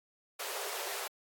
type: high-pass noise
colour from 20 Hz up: pink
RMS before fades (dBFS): -39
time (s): 0.39-1.08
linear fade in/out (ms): 10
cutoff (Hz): 380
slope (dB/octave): 96
effects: AAC 64 kbps